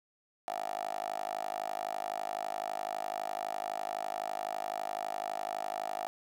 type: tone with high-pass filter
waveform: 10% pulse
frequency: 51.91 Hz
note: G#1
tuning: in tune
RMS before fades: -37 dBFS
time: 0.48-6.07 s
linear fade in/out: 0 ms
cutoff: 700 Hz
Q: 7.3
effects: none